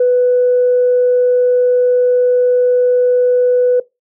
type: tone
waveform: sine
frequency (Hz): 495.8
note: B4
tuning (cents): +7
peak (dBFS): -7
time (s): 0-3.8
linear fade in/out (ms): 5
effects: noise-tail reverb RT60 0.2 s tail -20 dB re dry + tanh soft clip ceiling -4 dBFS